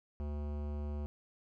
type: tone with hard clipping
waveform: sine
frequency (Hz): 73.42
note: D2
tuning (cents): 0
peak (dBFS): -38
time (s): 0.2-1.06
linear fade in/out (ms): 0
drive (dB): 18
effects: none